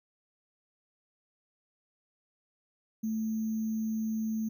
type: tone with sample-and-hold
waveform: sine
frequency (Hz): 220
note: A3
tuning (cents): 0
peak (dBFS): -29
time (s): 3.03-4.49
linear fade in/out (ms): 10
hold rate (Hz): 6300
effects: none